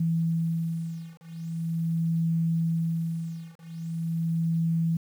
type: beating tone pair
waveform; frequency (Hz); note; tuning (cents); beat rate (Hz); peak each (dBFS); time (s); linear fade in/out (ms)
sine; 164.81 / 165.23; E3 / E3; 0 / +4; 0.42; -28; 0-4.97; 5
effects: 9-bit